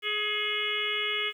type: harmonic tone with a mistuned harmonic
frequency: 419.6 Hz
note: G#4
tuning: 18 cents sharp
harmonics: 1 / 3 / 4 / 5 / 6 / 7 / 8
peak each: -37 / -38 / -39 / -31 / -38 / -32 / -36 dBFS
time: 0.02-1.33 s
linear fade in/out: 50 ms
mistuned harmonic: 5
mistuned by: +40 cents
effects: 10-bit